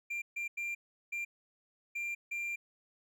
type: tone bursts at uneven times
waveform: triangle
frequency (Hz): 2380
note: D7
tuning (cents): +22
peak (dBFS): -33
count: 6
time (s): 0.1-0.22 / 0.36-0.48 / 0.57-0.75 / 1.12-1.25 / 1.95-2.15 / 2.31-2.56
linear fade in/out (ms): 10
effects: none